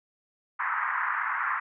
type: band-pass noise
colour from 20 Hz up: pink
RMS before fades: -29 dBFS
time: 0.59-1.6 s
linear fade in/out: 10 ms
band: 980 to 1900 Hz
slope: 48 dB/octave
effects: none